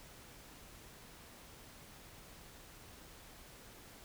silence, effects pink hiss -56 dBFS RMS until 4.04 s

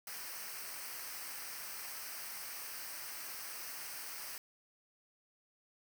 white noise with comb filter, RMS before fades -45 dBFS, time 0.07-4.38 s, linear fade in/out 2 ms, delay 0.28 ms, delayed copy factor -0.65, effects none

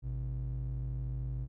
triangle ring-modulated tone, 91.6 Hz, F#2, 17 cents flat, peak -28 dBFS, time 0.02-1.48 s, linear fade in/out 50 ms, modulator 36.5 Hz, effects tanh soft clip ceiling -24 dBFS

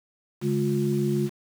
sine tone cluster, 142 / 209.2 / 355.2 Hz, C#3 / G#3 / F4, +42 / +13 / +29 cents, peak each -26 dBFS, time 0.41-1.3 s, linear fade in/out 50 ms, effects 7-bit

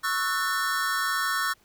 square chord, F# minor seventh, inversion second, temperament equal with one note detuned, 1108.7 / 1318.5 / 1480 / 1794.9 Hz, C#6 / E6 / F#6 / A6, 0 / 0 / 0 / +34 cents, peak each -31 dBFS, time 0.03-1.54 s, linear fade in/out 20 ms, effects pink hiss -62 dBFS RMS until 1.64 s

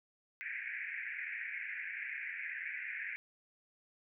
white band-pass noise, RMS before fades -42 dBFS, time 0.41-3.16 s, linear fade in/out 0 ms, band 1600 to 2400 Hz, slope 96 dB/octave, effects none

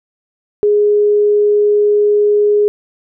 sine tone, 415.3 Hz, G#4, in tune, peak -8 dBFS, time 0.63-2.68 s, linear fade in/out 0 ms, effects none

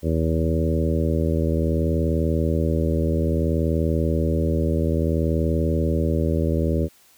harmonic tone with a mistuned harmonic, 80.6 Hz, E2, 38 cents flat, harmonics 1 / 2 / 3 / 4 / 5 / 6 / 7, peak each -22 / -25 / -27 / -28 / -29 / -30 / -30 dBFS, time 0.02-6.89 s, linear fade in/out 50 ms, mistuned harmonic 1, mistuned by -17 cents, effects white hiss -55 dBFS RMS until 7.17 s

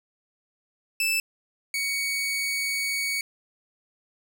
sawtooth tone pair in turn, 2637 / 2239 Hz, E7 / C#7, 0 / +17 cents, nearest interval minor third, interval 283 cents, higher first, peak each -19 / -22 dBFS, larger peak first, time 1-1.2 / 1.74-3.21 s, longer second, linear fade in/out 2 ms, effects none

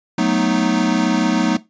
square chord, B dominant seventh, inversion second, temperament equal, 185 / 220 / 246.9 / 311.1 Hz, F#3 / A3 / B3 / D#4, 0 / 0 / 0 / 0 cents, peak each -21 dBFS, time 0.18-1.57 s, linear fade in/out 5 ms, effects noise-tail reverb RT60 0.2 s tail -17 dB re dry + resampled to 16000 Hz

